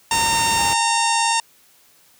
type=harmonic tone; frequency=916 Hz; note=A#5; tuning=31 cents flat; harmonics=1 / 2 / 3 / 4 / 5 / 6 / 7 / 8 / 9 / 10; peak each=-19 / -28 / -25 / -28 / -31 / -27 / -31 / -29 / -30 / -29 dBFS; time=0.11-1.4 s; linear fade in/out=2 ms
type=noise; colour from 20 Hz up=pink; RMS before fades=-28 dBFS; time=0.11-0.74 s; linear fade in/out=10 ms
type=tone; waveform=sine; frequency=818 Hz; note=G#5; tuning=26 cents flat; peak=-26 dBFS; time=0.58-1.33 s; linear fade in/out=5 ms
effects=white hiss -54 dBFS RMS until 2.19 s + high-pass 60 Hz 12 dB/octave